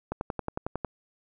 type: click train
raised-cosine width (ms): 1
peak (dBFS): -16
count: 9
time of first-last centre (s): 0.12-0.847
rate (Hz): 11
effects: none